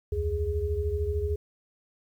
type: tone cluster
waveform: sine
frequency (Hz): 70.8 / 84.1 / 414.8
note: C#2 / E2 / G#4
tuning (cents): +37 / +35 / -2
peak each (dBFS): -30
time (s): 0.12-1.36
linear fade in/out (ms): 5
effects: 10-bit